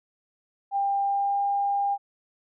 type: tone with pitch glide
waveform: sine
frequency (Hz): 796 to 802.5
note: G5 to G5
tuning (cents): +26 to +40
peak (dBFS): -22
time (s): 0.71-1.98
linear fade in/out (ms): 50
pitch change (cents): +14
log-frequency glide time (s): 1.02-1.42
effects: none